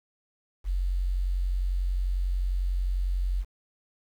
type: tone with quantisation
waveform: sine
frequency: 45.57 Hz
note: F#1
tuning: 26 cents flat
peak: -24 dBFS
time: 0.64-3.45 s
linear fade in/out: 50 ms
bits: 9
effects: none